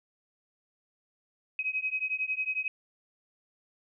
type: beating tone pair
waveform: sine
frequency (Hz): 2528 / 2539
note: D#7 / D#7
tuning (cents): +27 / +34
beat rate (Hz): 11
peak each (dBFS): -32 / -32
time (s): 1.59-2.68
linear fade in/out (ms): 2
effects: none